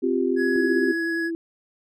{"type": "chord", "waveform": "sine", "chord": "C suspended fourth", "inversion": "none", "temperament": "equal", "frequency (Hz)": [261.6, 349.2, 392], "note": ["C4", "F4", "G4"], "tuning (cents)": [0, 0, 0], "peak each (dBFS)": -24, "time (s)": [0.02, 0.93], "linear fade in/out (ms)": 20}
{"type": "tone", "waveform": "triangle", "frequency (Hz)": 1678, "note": "G#6", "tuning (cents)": 17, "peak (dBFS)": -24, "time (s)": [0.36, 1.31], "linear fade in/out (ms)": 50}
{"type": "tone with vibrato", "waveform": "sine", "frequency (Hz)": 332.9, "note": "E4", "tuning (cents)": 17, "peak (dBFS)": -25, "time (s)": [0.56, 1.35], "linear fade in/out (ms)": 0, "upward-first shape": "sine", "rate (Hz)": 10, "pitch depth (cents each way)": 18}
{"effects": []}